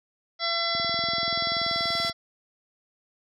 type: harmonic tone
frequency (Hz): 675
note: E5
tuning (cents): +41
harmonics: 1 / 2 / 3 / 5 / 6 / 7 / 8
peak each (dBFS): -32 / -32 / -32 / -32 / -32 / -32 / -32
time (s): 0.39-2.13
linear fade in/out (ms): 50
type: click train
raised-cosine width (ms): 3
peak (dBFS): -26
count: 29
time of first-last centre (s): 0.75-2.096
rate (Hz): 20.8
type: noise with exponential growth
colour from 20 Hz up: white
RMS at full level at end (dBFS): -38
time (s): 0.9-2.1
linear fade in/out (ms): 1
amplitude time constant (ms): 260
effects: high-pass 80 Hz 12 dB/octave + low-pass 9000 Hz 12 dB/octave